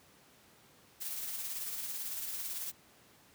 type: noise with tremolo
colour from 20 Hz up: blue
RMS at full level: -38 dBFS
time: 1-2.72 s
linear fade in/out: 20 ms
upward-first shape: sine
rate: 18 Hz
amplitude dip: 35%
effects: pink hiss -62 dBFS RMS until 3.34 s + high-pass 100 Hz 12 dB/octave